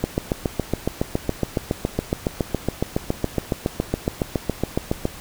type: click train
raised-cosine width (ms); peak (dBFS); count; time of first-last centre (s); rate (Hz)
2; -6; 37; 0.04-5.054; 7.18
effects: pink hiss -39 dBFS RMS until 5.2 s